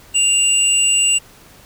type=tone pair together; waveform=sine; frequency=2794 / 7903 Hz; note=F7 / B8; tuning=0 / 0 cents; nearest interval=octave + tritone; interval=1800 cents; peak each=-14 dBFS; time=0.14-1.19 s; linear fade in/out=20 ms; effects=tanh soft clip ceiling -4 dBFS + pink hiss -45 dBFS RMS until 1.65 s